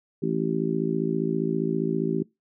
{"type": "harmonic tone", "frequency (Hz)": 55, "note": "A1", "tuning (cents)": 0, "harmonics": [3, 4, 5, 6, 7], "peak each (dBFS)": [-29, -30, -30, -30, -28], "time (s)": [0.22, 2.23], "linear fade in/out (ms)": 10, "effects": ["noise-tail reverb RT60 0.2 s tail -23 dB re dry"]}